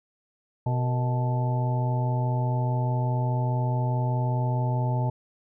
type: harmonic tone with a mistuned harmonic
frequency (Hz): 124.8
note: B2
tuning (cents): +19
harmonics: 1 / 2 / 3 / 4 / 5 / 6 / 7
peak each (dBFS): -23 / -37 / -39 / -41 / -36 / -43 / -33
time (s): 0.66-5.1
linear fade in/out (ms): 5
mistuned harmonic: 4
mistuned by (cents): -110
effects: none